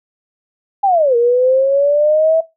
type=linear two-way sweep; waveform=sine; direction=down then up; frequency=821 to 466.2 to 655 Hz; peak=-9 dBFS; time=0.83-2.41 s; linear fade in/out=10 ms; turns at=1.16 s; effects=noise-tail reverb RT60 0.2 s tail -18 dB re dry